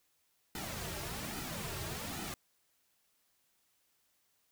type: noise with flanger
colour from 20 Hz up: pink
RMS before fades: -41 dBFS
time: 0.55-2.34 s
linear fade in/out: 2 ms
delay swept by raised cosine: 1.8 to 4.1 ms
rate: 1.2 Hz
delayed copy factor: -0.7
effects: white hiss -75 dBFS RMS until 4.51 s

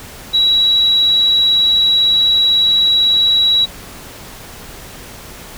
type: tone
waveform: sine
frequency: 3894 Hz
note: B7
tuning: 25 cents flat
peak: -9 dBFS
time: 0.33-3.66 s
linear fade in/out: 20 ms
effects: pink hiss -34 dBFS RMS until 5.57 s

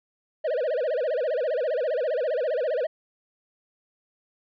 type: tone with vibrato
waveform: triangle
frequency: 554.4 Hz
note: C#5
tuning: in tune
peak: -21 dBFS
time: 0.44-2.87 s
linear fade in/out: 10 ms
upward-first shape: sine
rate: 15 Hz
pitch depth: 260 cents each way
effects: resampled to 11025 Hz

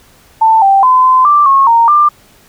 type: tone with pitch steps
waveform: sine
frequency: 889 / 783 / 1020 / 1027 / 1176 / 1090 / 926 / 1190 Hz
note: A5 / G5 / C6 / C6 / D6 / C#6 / A#5 / D6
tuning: +18 / -2 / -44 / -33 / +2 / -29 / -12 / +22 cents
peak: -4 dBFS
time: 0.41-2.09 s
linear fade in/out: 10 ms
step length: 210 ms
effects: pink hiss -45 dBFS RMS until 2.48 s

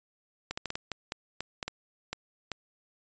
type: clicks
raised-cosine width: 0.2 ms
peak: -16 dBFS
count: 12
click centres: 0.51 / 0.575 / 0.657 / 0.704 / 0.755 / 0.917 / 1.121 / 1.406 / 1.628 / 1.68 / 2.13 / 2.517 s
effects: resampled to 16000 Hz

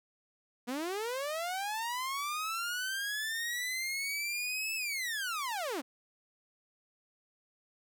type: linear two-way sweep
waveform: sawtooth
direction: up then down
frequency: 233.1 to 2637 to 233.1 Hz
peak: -30 dBFS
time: 0.67-5.82 s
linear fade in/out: 20 ms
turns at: 4.75 s
effects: none

